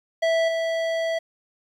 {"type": "tone with level steps", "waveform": "square", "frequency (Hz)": 657, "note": "E5", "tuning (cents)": -6, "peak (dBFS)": [-19, -23], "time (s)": [0.22, 1.19], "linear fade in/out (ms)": 10, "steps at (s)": 0.48, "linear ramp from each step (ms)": 5, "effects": ["low-pass 4000 Hz 12 dB/octave", "9-bit"]}